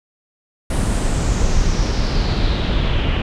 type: noise with low-pass filter sweep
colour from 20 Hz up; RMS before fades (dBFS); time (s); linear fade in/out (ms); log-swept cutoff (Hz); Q
brown; -17; 0.7-3.22; 5; 9800 to 2800; 3.8
effects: none